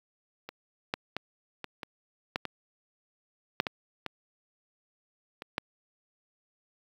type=clicks; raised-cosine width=0.3 ms; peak=-24 / -12 / -16 / -20 / -21 / -12 / -17 / -7 / -13 / -17 / -23 / -12 dBFS; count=12; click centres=0.49 / 0.939 / 1.166 / 1.643 / 1.832 / 2.359 / 2.453 / 3.601 / 3.668 / 4.063 / 5.421 / 5.581 s; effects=high-pass 100 Hz 12 dB/octave + 8-bit